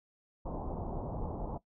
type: low-pass noise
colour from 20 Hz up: pink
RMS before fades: -38 dBFS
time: 0.45-1.58 s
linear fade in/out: 10 ms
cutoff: 980 Hz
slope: 48 dB/octave
effects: noise-tail reverb RT60 0.1 s tail -17 dB re dry